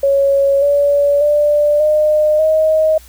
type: tone with pitch steps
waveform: sine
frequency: 554.4 / 572 / 590.1 / 608.8 / 628.1 Hz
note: C#5 / D5 / D5 / D#5 / D#5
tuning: 0 / -46 / +8 / -38 / +16 cents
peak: -9 dBFS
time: 0.03-2.98 s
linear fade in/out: 5 ms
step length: 590 ms
effects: added 60 Hz sine -40 dBFS peak until 3.08 s + white hiss -44 dBFS RMS until 3.08 s